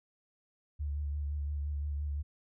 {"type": "tone with vibrato", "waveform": "sine", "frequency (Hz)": 72.8, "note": "D2", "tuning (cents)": -15, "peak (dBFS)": -32, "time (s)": [0.79, 2.23], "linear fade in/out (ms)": 20, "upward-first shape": "sine", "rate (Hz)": 5.8, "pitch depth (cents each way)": 33, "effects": []}